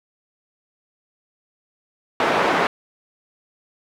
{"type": "band-pass noise", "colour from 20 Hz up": "pink", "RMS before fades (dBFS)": -19, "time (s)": [2.2, 2.67], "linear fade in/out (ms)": 2, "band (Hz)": [380, 1900], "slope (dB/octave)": 12, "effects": []}